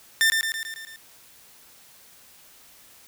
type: tone with echo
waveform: sawtooth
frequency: 1793 Hz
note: A6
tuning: 32 cents sharp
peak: -13 dBFS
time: 0.21-0.3 s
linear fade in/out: 0 ms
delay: 110 ms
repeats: 6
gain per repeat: -4 dB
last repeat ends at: 0.96 s
effects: white hiss -52 dBFS RMS until 3.07 s